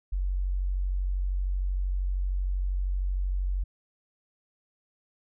sine tone, 46.45 Hz, F#1, 7 cents sharp, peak -25 dBFS, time 0.12-3.64 s, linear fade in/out 10 ms, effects none

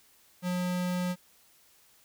square tone, 179.8 Hz, F#3, 49 cents flat, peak -29 dBFS, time 0.42-1.16 s, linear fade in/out 50 ms, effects white hiss -62 dBFS RMS until 2.04 s

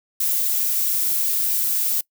violet noise, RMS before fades -21 dBFS, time 0.2-2.01 s, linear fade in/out 5 ms, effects noise-tail reverb RT60 0.1 s tail -23 dB re dry

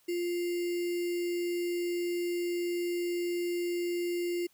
sine tone with sample-and-hold, 349.2 Hz, F4, in tune, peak -29 dBFS, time 0.08-4.47 s, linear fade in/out 10 ms, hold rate 2450 Hz, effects white hiss -67 dBFS RMS until 4.53 s

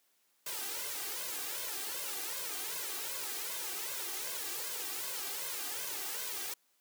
white noise with flanger, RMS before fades -39 dBFS, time 0.46-6.54 s, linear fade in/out 5 ms, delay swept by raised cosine 1.9 to 2.58 ms, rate 2.6 Hz, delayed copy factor +1, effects white hiss -73 dBFS RMS until 6.8 s + high-pass 200 Hz 12 dB/octave

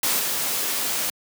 white noise with level steps, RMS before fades -22 / -25 dBFS, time 0.03-1.1 s, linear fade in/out 2 ms, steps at 0.19 s, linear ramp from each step 5 ms, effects high-pass 150 Hz 12 dB/octave

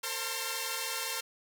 5% pulse tone cluster, 457.6 / 532 / 890 / 1043 / 1377 Hz, A#4 / C5 / A5 / C6 / F6, -32 / +29 / +20 / -6 / -25 cents, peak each -28 dBFS, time 0.03-1.21 s, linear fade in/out 10 ms, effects none

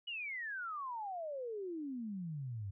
sine exponential sweep, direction down, 2960 to 94 Hz, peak -39 dBFS, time 0.07-2.71 s, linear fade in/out 10 ms, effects none

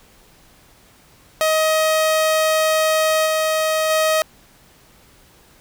sawtooth tone with level steps, 630 Hz, D#5, 21 cents sharp, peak -11 / -13 / -11 dBFS, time 1.41-4.22 s, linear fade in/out 0 ms, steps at 3.25 / 3.89 s, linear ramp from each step 20 ms, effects pink hiss -51 dBFS RMS until 5.6 s

